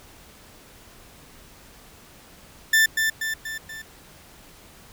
40% pulse tone with echo, 1773 Hz, A6, 13 cents sharp, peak -14 dBFS, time 2.73-2.86 s, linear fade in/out 5 ms, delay 240 ms, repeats 4, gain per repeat -5 dB, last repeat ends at 3.82 s, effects pink hiss -49 dBFS RMS until 4.92 s

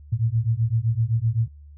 sine beating tone pair, 110 / 117.8 Hz, A2 / A#2, 0 / +19 cents, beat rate 7.8 Hz, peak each -22 dBFS, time 0.12-1.48 s, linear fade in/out 10 ms, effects added 73 Hz sine -42 dBFS peak until 1.77 s

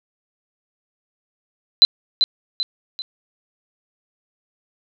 sine tone with echo, 4035 Hz, B7, 36 cents sharp, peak -5 dBFS, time 1.82-1.85 s, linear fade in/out 0 ms, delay 390 ms, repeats 3, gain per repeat -7 dB, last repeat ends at 3.02 s, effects none

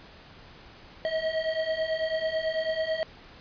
square beating tone pair, 633 / 642.1 Hz, D#5 / E5, +30 / -46 cents, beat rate 9.1 Hz, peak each -32 / -29 dBFS, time 1.05-3.03 s, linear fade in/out 0 ms, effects pink hiss -50 dBFS RMS until 3.4 s + resampled to 11025 Hz

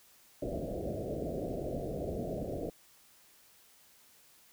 white low-pass noise, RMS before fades -37 dBFS, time 0.42-2.7 s, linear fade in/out 5 ms, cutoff 680 Hz, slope 96 dB/octave, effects white hiss -62 dBFS RMS until 4.52 s

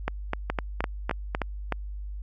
two click trains, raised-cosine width 0.5 ms, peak -11 / -11 dBFS, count 6 / 5, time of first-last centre 0.08-1.349 / 0.5-1.723 s, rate 3.94 / 3.27 Hz, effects added 50 Hz sine -33 dBFS peak until 2.22 s

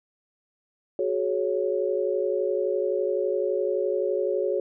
sine chord, F# suspended second, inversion none, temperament equal with one note detuned, 370 / 421.8 / 554.4 Hz, F#4 / G#4 / C#5, 0 / +27 / 0 cents, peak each -27 dBFS, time 0.99-4.6 s, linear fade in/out 2 ms, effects none

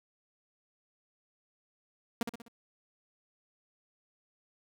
sawtooth tone with echo, 233.1 Hz, A#3, in tune, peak -24 dBFS, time 2.21-2.23 s, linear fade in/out 2 ms, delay 63 ms, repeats 4, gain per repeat -6 dB, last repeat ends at 2.482 s, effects none

